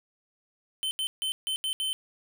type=tone bursts at uneven times; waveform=square; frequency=3074 Hz; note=G7; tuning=35 cents flat; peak=-28 dBFS; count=6; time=0.83-0.91 / 0.99-1.07 / 1.22-1.32 / 1.47-1.56 / 1.64-1.73 / 1.8-1.93 s; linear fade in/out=0 ms; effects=none